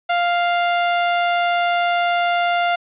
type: tone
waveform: sawtooth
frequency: 698.5 Hz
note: F5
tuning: in tune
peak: -12 dBFS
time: 0.09-2.76 s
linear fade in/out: 10 ms
effects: resampled to 8000 Hz + 8-bit